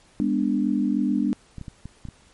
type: chord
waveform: sine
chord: G# diminished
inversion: none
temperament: equal with one note detuned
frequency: 204.1 / 246.9 / 293.7 Hz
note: G#3 / B3 / D4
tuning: -30 / 0 / 0 cents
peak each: -24 dBFS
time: 0.2-1.33 s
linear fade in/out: 0 ms
type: clicks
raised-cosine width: 5 ms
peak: -23 dBFS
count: 6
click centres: 1.583 / 1.613 / 1.682 / 1.856 / 2.053 / 2.087 s
effects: pink hiss -56 dBFS RMS until 2.33 s + MP3 48 kbps